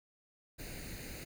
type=noise with comb filter; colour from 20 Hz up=pink; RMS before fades=-45 dBFS; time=0.58-1.25 s; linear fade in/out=20 ms; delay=0.45 ms; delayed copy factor=+0.7; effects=none